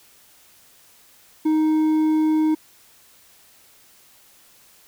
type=tone with hard clipping; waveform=triangle; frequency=311.7 Hz; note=D#4; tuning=3 cents sharp; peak=-17 dBFS; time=1.45-2.55 s; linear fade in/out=10 ms; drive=7 dB; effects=white hiss -53 dBFS RMS until 4.87 s